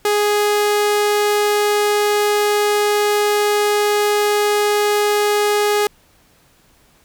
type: tone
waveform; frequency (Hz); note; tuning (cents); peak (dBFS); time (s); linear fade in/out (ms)
sawtooth; 415.3; G#4; 0; -10; 0.05-5.87; 2
effects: pink hiss -54 dBFS RMS until 7.04 s